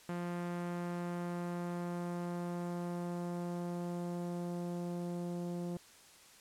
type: tone with low-pass filter sweep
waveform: sawtooth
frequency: 174.61 Hz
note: F3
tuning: in tune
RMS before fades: -39 dBFS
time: 0.09-5.77 s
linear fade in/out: 2 ms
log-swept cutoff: 1900 to 550 Hz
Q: 0.89
effects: white hiss -59 dBFS RMS until 6.4 s + low-pass 10000 Hz 12 dB/octave